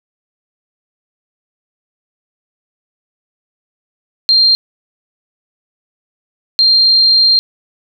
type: tone bursts at uneven times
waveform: sine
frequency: 4186 Hz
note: C8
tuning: in tune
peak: -6 dBFS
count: 2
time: 4.29-4.55 / 6.59-7.39 s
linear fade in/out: 0 ms
effects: none